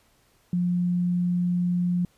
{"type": "tone", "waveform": "sine", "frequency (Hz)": 177.1, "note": "F3", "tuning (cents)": 24, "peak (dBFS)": -21, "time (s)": [0.53, 2.05], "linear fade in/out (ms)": 2, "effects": ["pink hiss -63 dBFS RMS until 2.17 s", "resampled to 32000 Hz"]}